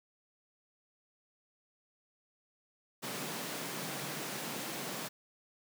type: high-pass noise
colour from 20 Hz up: pink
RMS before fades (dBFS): -40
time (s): 3.02-5.09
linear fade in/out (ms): 20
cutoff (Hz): 130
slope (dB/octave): 96
effects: none